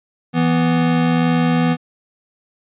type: tone pair together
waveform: square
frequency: 164.79 / 246.9 Hz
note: E3 / B3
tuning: 0 / 0 cents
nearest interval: perfect fifth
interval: 700 cents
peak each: -17 dBFS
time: 0.33-1.77 s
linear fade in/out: 50 ms
effects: resampled to 8000 Hz